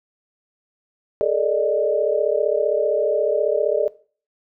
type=tone cluster; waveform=sine; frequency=420.1 / 455.9 / 579 / 614 Hz; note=G#4 / A#4 / D5 / D#5; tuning=+20 / -39 / -25 / -23 cents; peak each=-22 dBFS; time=1.21-3.88 s; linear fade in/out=0 ms; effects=noise-tail reverb RT60 0.4 s tail -18 dB re dry